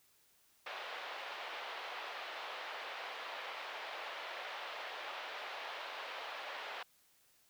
pink band-pass noise, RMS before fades -45 dBFS, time 0.66-6.83 s, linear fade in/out 5 ms, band 570 to 3700 Hz, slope 24 dB/octave, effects white hiss -70 dBFS RMS until 7.49 s

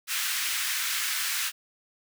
pink high-pass noise, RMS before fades -29 dBFS, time 0.07-1.52 s, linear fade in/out 50 ms, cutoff 1500 Hz, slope 24 dB/octave, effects none

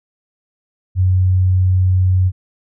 sine tone, 92.5 Hz, F#2, in tune, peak -10 dBFS, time 0.95-2.32 s, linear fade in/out 50 ms, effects none

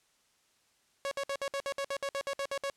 sawtooth tone bursts, 554.4 Hz, C#5, in tune, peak -28 dBFS, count 14, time 1.05-2.699 s, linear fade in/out 0 ms, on 63 ms, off 59 ms, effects white hiss -70 dBFS RMS until 2.76 s + low-pass 9000 Hz 12 dB/octave

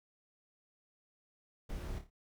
brown noise with echo, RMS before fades -41 dBFS, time 1.69-1.99 s, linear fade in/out 10 ms, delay 28 ms, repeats 4, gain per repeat -7 dB, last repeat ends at 2.102 s, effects none

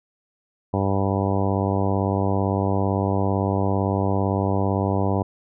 harmonic tone, 97.8 Hz, G2, 4 cents flat, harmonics 1 / 2 / 3 / 4 / 5 / 6 / 7 / 8 / 9 / 10, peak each -23 / -26 / -28 / -29 / -30 / -31 / -31 / -32 / -33 / -33 dBFS, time 0.73-5.23 s, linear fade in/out 10 ms, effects none

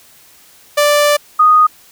sawtooth / sine tone pair in turn, 587.3 / 1240.5 Hz, D5 / D#6, 0 / -6 cents, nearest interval octave + minor second, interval 1294 cents, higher second, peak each -5 dBFS, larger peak neither, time 0.77-1.17 / 1.39-1.67 s, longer first, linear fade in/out 10 ms, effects white hiss -45 dBFS RMS until 1.91 s

